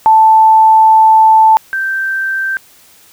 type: tone pair in turn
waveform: sine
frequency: 880 / 1563.7 Hz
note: A5 / G6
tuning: 0 / -5 cents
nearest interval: minor seventh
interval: 995 cents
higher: second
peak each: -3 / -13 dBFS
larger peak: first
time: 0.06-1.57 / 1.73-2.57 s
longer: first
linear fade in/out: 0 ms
effects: white hiss -44 dBFS RMS until 3.12 s